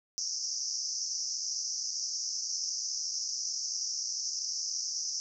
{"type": "band-pass noise", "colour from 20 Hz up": "white", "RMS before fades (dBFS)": -35, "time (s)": [0.18, 5.2], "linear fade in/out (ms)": 0, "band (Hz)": [5100, 6200], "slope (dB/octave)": 96, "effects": []}